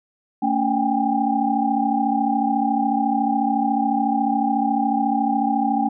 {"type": "tone cluster", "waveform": "sine", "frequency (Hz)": [225.7, 282.1, 776, 810], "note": ["A3", "C#4", "G5", "G#5"], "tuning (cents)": [44, 30, -18, -43], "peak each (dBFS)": -23, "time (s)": [0.42, 5.89], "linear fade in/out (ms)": 10, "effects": []}